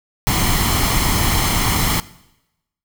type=noise with comb filter; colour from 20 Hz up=pink; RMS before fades=-17 dBFS; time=0.27-2 s; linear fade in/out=0 ms; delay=0.95 ms; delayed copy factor=+0.55; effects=noise-tail reverb RT60 0.9 s tail -19 dB re dry